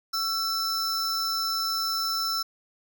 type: tone pair together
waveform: square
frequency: 1337 / 5306 Hz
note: E6 / E8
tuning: +24 / +10 cents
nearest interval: 2 octaves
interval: 2386 cents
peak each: -30 / -28 dBFS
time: 0.13-2.43 s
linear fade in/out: 10 ms
effects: none